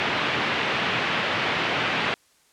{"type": "band-pass noise", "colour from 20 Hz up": "white", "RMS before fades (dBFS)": -25, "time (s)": [0, 2.14], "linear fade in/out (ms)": 0, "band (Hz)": [100, 3000], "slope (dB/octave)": 24, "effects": ["white hiss -61 dBFS RMS until 2.52 s", "low-pass 10000 Hz 12 dB/octave"]}